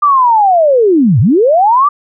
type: linear two-way sweep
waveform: sine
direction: down then up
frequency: 1200 to 96 to 1200 Hz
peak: -5 dBFS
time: 0.02-1.89 s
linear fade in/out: 10 ms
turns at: 1.2 s
effects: none